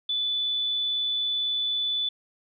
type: tone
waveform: sine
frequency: 3482 Hz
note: A7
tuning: 19 cents flat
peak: -24 dBFS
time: 0.09-2.09 s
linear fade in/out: 5 ms
effects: none